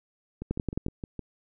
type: two click trains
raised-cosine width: 3 ms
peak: -15 / -22 dBFS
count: 5 / 6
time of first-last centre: 0.51-0.864 / 0.42-1.193 s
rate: 11.3 / 6.47 Hz
effects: none